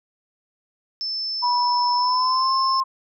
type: tone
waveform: sine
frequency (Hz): 5280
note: E8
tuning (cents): +2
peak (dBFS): -24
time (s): 1.01-2.8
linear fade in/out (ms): 0
type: tone with pitch glide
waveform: sine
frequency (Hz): 978 to 1060.4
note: B5 to C6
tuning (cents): -17 to +23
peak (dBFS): -18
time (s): 1.42-2.84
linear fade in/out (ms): 20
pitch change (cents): +140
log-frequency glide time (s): 1.95-2.52
effects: none